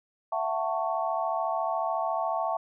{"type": "chord", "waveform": "sine", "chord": "F# minor seventh", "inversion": "third", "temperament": "just", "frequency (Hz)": [666, 740, 888, 1110], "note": ["E5", "F#5", "A5", "C#6"], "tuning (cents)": [18, 0, 16, 2], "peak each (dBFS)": [-30, -32, -32, -33], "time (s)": [0.32, 2.57], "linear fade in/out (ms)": 5, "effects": []}